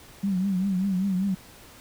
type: tone with vibrato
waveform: sine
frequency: 190.5 Hz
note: G3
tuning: 49 cents flat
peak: -22 dBFS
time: 0.23-1.35 s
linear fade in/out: 10 ms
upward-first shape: triangle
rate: 5.1 Hz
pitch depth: 110 cents each way
effects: pink hiss -49 dBFS RMS until 1.8 s